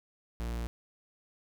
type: tone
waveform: 45% pulse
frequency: 58.27 Hz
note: A#1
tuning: in tune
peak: -33 dBFS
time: 0.4-0.67 s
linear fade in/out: 0 ms
effects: none